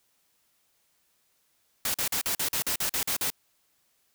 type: noise bursts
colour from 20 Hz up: white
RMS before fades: -28 dBFS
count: 11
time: 1.85-3.302 s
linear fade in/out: 2 ms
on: 92 ms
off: 44 ms
effects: white hiss -70 dBFS RMS until 4.14 s